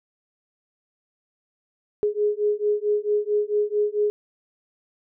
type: beating tone pair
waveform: sine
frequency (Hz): 415.3 / 419.8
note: G#4 / G#4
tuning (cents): 0 / +19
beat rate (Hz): 4.5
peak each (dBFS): -23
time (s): 2.03-4.1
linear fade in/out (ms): 0
effects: none